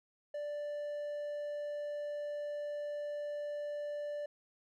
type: tone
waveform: triangle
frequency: 587.3 Hz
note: D5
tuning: in tune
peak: -35 dBFS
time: 0.34-4.26 s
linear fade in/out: 5 ms
effects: none